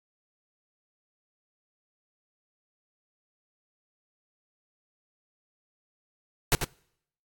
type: noise with echo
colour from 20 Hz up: pink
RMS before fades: -21 dBFS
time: 6.52-6.55 s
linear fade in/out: 0 ms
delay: 92 ms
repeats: 1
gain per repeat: -8 dB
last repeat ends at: 6.642 s
effects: noise-tail reverb RT60 0.7 s tail -25 dB re dry + AAC 64 kbps